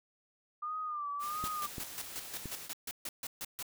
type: tone with vibrato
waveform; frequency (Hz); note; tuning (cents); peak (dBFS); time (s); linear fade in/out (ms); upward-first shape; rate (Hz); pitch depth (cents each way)
sine; 1200; D6; +37; -35; 0.62-1.67; 10; sine; 1.5; 77
type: noise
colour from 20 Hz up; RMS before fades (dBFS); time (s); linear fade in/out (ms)
white; -46; 1.19-2.7; 50
type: clicks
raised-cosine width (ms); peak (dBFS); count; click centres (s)
3; -28; 3; 1.44 / 1.782 / 2.457
type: noise bursts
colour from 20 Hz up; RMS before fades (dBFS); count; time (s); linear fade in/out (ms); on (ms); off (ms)
white; -40; 13; 1.44-3.627; 2; 39; 140
effects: none